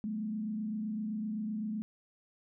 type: tone with frequency modulation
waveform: sine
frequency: 214.5 Hz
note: A3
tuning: 44 cents flat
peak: -33 dBFS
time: 0.04-1.82 s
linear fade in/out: 0 ms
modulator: 27.8 Hz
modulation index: 0.57
effects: none